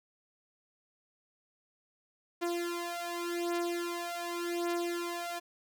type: beating tone pair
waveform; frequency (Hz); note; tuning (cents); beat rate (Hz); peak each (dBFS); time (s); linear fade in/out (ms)
sawtooth; 344.9 / 345.77; F4 / F4; -22 / -17; 0.87; -32 / -32; 2.41-5.4; 20
effects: none